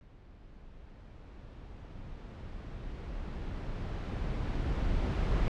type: noise with level ramp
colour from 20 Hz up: brown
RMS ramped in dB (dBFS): -55 to -28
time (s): 0.01-5.48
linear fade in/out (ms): 0
effects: low-pass 4000 Hz 12 dB/octave